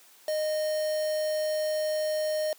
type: tone with quantisation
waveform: triangle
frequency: 616 Hz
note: D#5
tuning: 17 cents flat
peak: -24 dBFS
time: 0.28-2.53 s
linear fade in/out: 2 ms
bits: 6
effects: white hiss -56 dBFS RMS until 2.58 s + high-pass 300 Hz 12 dB/octave